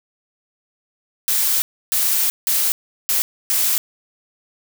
blue noise bursts at uneven times, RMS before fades -18 dBFS, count 5, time 1.28-1.62 / 1.92-2.3 / 2.47-2.72 / 3.09-3.22 / 3.5-3.78 s, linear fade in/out 0 ms, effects none

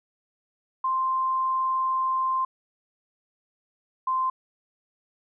sine tone pair in turn, 1046.5 / 1040.5 Hz, C6 / C6, 0 / -10 cents, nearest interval unison, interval 10 cents, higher first, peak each -22 dBFS, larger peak neither, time 0.84-2.45 / 4.07-4.3 s, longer first, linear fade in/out 5 ms, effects none

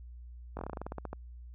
slowing click train, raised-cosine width 1 ms, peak -24 dBFS, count 14, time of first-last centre 0.57-1.131 s, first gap 20 ms, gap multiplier 1.12, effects added 60 Hz sine -45 dBFS peak until 1.54 s

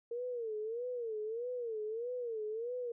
sine tone with vibrato, 461 Hz, A#4, 19 cents flat, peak -36 dBFS, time 0.11-2.92 s, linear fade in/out 5 ms, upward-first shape sine, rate 1.6 Hz, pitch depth 140 cents each way, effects none

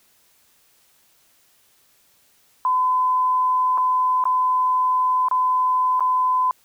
sine tone with dropouts, 1014 Hz, B5, 45 cents sharp, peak -16 dBFS, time 2.65-6.51 s, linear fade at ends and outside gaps 1 ms, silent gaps 3.776-3.78 / 4.24-4.254 / 5.285-5.312 / 5.996-6.006 s, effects white hiss -59 dBFS RMS until 6.64 s

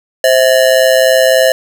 square ring-modulated tone, 587.3 Hz, D5, in tune, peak -4 dBFS, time 0.24-1.52 s, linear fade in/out 0 ms, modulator 61.7 Hz, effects none

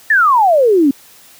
sine exponential sweep, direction down, 1828 to 261.6 Hz, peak -7 dBFS, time 0.1-0.91 s, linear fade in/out 5 ms, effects white hiss -43 dBFS RMS until 1.39 s + high-pass 80 Hz 12 dB/octave

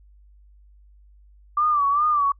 sine tone with vibrato, 1171 Hz, D6, 5 cents flat, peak -17 dBFS, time 1.57-2.32 s, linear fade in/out 5 ms, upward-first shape sine, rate 2.5 Hz, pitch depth 82 cents each way, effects noise-tail reverb RT60 0.1 s tail -26 dB re dry + added 50 Hz sine -49 dBFS peak until 2.39 s

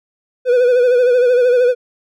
triangle tone with vibrato, 494.5 Hz, B4, 2 cents sharp, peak -7 dBFS, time 0.45-1.75 s, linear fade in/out 50 ms, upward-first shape sine, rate 13 Hz, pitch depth 55 cents each way, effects none

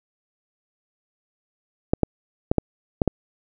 clicks, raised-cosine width 2 ms, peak -4 dBFS, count 6, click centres 1.935 / 2.033 / 2.515 / 2.583 / 3.018 / 3.077 s, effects none

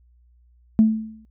sine tone with exponential decay, 219.4 Hz, A3, 5 cents flat, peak -8 dBFS, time 0.79-1.25 s, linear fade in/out 0 ms, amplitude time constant 98 ms, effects tanh soft clip ceiling -5 dBFS + added 60 Hz sine -53 dBFS peak until 1.3 s

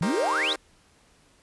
sine exponential sweep, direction up, 150 to 4036 Hz, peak -23 dBFS, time 0.01-0.53 s, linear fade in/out 0 ms
15% pulse chord, C minor seventh, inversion first, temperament equal with one note detuned, 311.1 / 392 / 466.2 / 533.3 Hz, Eb4 / G4 / Bb4 / C5, 0 / 0 / 0 / +33 cents, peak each -28 dBFS, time 0.02-0.56 s, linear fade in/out 5 ms
effects pink hiss -60 dBFS RMS until 1.42 s + resampled to 24000 Hz

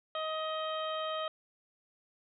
harmonic tone, 629 Hz, D#5, 19 cents sharp, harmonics 1 / 2 / 3 / 4 / 5 / 6, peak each -36 / -37 / -48 / -51 / -42 / -48 dBFS, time 0.15-1.28 s, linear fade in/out 2 ms, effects none

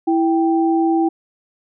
sine tone pair together, 329.6 / 783.9 Hz, E4 / G5, 0 / 0 cents, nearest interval octave + minor third, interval 1500 cents, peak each -14 / -20 dBFS, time 0.07-1.09 s, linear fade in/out 10 ms, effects none

